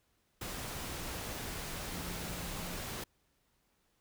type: tone in noise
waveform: sine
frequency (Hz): 174.9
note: F3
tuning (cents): +3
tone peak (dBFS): -46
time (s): 1.91-2.76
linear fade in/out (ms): 5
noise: pink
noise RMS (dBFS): -41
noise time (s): 0.41-3.04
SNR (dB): -8
effects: pink hiss -75 dBFS RMS until 4 s